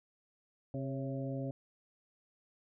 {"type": "harmonic tone with a mistuned harmonic", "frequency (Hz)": 133.8, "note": "C3", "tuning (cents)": 39, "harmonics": [1, 2, 3, 4, 5], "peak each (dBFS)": [-38, -40, -48, -43, -49], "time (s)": [0.74, 1.51], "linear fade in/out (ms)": 2, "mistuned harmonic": 4, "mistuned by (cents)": 46, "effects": []}